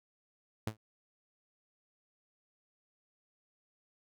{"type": "tone with exponential decay", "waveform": "sawtooth", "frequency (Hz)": 108.9, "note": "A2", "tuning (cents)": -17, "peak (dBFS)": -27, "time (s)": [0.67, 0.77], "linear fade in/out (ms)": 5, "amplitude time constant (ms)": 20, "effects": []}